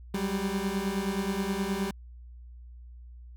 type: beating tone pair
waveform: 30% pulse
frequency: 190.3 / 199.8 Hz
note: F#3 / G3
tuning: +49 / +33 cents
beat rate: 9.5 Hz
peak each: -29 / -28 dBFS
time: 0.14-1.91 s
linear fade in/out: 5 ms
effects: added 60 Hz sine -44 dBFS peak until 3.36 s